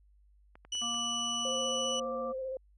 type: clicks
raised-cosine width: 0.5 ms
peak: -37 dBFS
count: 5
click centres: 0.555 / 0.65 / 0.752 / 0.819 / 0.944 s
type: tone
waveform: 30% pulse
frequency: 2960 Hz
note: F#7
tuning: in tune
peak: -29 dBFS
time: 0.72-2 s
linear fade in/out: 5 ms
type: harmonic tone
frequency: 234.8 Hz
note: A#3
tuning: 13 cents sharp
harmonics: 1 / 3 / 5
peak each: -42 / -45 / -39 dBFS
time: 0.81-2.33 s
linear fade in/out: 20 ms
type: tone with vibrato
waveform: sine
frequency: 524 Hz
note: C5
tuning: 2 cents sharp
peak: -34 dBFS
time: 1.45-2.57 s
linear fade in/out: 2 ms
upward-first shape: square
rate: 15 Hz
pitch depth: 21 cents each way
effects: added 50 Hz sine -60 dBFS peak until 2.77 s + resampled to 22050 Hz